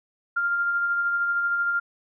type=tone with tremolo; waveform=sine; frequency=1396.9 Hz; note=F6; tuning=in tune; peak=-20 dBFS; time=0.36-1.8 s; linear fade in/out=10 ms; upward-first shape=sine; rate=13 Hz; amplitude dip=30%; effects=none